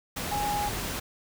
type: tone in noise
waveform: sine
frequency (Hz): 826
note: G#5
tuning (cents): -10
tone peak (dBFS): -27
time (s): 0.31-0.69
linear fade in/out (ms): 10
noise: pink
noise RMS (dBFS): -33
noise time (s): 0.16-1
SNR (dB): +3
effects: none